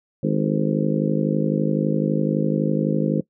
harmonic tone with a mistuned harmonic, 51.91 Hz, G#1, in tune, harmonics 3 / 4 / 5 / 6 / 7 / 8 / 9 / 10, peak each -23 / -23 / -27 / -26 / -31 / -32 / -31 / -29 dBFS, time 0.23-3.21 s, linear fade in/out 5 ms, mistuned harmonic 9, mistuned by -53 cents, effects noise-tail reverb RT60 0.1 s tail -20 dB re dry

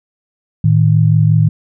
sine tone pair together, 110 / 155.62 Hz, A2 / D#3, 0 / +1 cents, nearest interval tritone, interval 601 cents, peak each -10 dBFS, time 0.64-1.49 s, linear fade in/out 5 ms, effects none

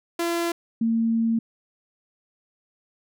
sawtooth / sine tone pair in turn, 340 / 227.6 Hz, F4 / A#3, -46 / -41 cents, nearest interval perfect fifth, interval 695 cents, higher first, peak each -19 dBFS, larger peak neither, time 0.19-0.52 / 0.81-1.39 s, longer second, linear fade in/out 5 ms, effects none

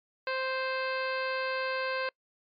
harmonic tone, 523 Hz, C5, 1 cent flat, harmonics 1 / 2 / 3 / 4 / 5 / 6 / 7 / 8 / 9, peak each -33 / -36 / -35 / -42 / -39 / -49 / -51 / -44 / -48 dBFS, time 0.27-2.09 s, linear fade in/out 2 ms, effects noise-tail reverb RT60 0.1 s tail -26 dB re dry + MP3 64 kbps

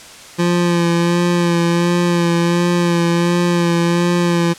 25% pulse tone with vibrato, 172.5 Hz, F3, 21 cents flat, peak -9 dBFS, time 0.38-4.54 s, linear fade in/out 20 ms, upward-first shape sine, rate 1.4 Hz, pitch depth 25 cents each way, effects white hiss -37 dBFS RMS until 4.58 s + low-pass 8000 Hz 12 dB/octave

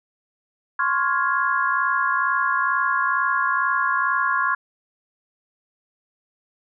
sine chord, Db major seventh, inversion third, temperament equal with one note detuned, 1046.5 / 1108.7 / 1405.8 / 1661.2 Hz, C6 / Db6 / F6 / Ab6, 0 / 0 / +11 / 0 cents, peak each -24 dBFS, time 0.79-4.55 s, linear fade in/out 5 ms, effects none

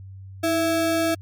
square ring-modulated tone, 493.9 Hz, B4, in tune, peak -17 dBFS, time 0.43-1.15 s, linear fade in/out 10 ms, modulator 171 Hz, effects added 96 Hz sine -37 dBFS peak until 1.21 s + MP3 96 kbps

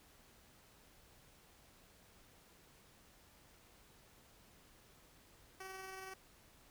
10% pulse tone with amplitude modulation, 380.2 Hz, F#4, 47 cents sharp, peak -38 dBFS, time 5.6-6.14 s, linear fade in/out 5 ms, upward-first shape sine, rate 21.4 Hz, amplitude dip 30%, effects pink hiss -65 dBFS RMS until 6.7 s

